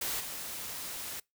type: noise with level steps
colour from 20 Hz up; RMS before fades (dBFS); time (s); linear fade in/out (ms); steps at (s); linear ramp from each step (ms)
white; -34 / -40; 0.01-1.2; 5; 0.19; 20
effects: noise-tail reverb RT60 0.2 s tail -25 dB re dry